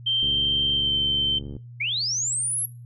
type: tone with pitch glide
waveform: sine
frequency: 3136 to 3102 Hz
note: G7 to G7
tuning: 0 to -19 cents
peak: -20 dBFS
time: 0.06-1.39 s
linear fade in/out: 10 ms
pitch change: -19 cents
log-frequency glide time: 0.74-0.94 s
type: click train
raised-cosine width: 3 ms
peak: -24 dBFS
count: 96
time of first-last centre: 0.23-1.566 s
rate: 71.1 Hz
type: linear sweep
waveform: sine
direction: up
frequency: 2093 to 11440 Hz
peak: -23 dBFS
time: 1.8-2.66 s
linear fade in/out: 10 ms
effects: noise-tail reverb RT60 0.3 s tail -19 dB re dry + added 120 Hz sine -39 dBFS peak until 2.85 s